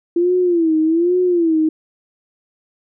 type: tone with vibrato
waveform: sine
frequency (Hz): 338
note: E4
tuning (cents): +43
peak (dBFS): -12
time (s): 0.16-1.69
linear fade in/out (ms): 5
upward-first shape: sine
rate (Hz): 1.2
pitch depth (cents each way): 130
effects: none